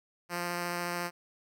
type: tone with vibrato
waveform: 5% pulse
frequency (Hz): 174.61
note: F3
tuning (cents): 0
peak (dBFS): -21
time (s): 0.29-1.11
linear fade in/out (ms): 50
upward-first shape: triangle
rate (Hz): 14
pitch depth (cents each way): 9
effects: none